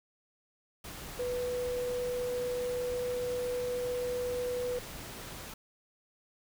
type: tone in noise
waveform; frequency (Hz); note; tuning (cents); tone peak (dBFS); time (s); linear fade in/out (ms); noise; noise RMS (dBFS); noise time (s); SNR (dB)
sine; 493.9; B4; 0; -31; 1.19-4.79; 5; pink; -44; 0.84-5.54; +10
effects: none